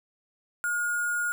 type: tone with sample-and-hold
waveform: sine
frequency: 1429 Hz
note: F6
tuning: 39 cents sharp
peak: -25 dBFS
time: 0.64-1.32 s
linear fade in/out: 0 ms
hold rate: 8820 Hz
effects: none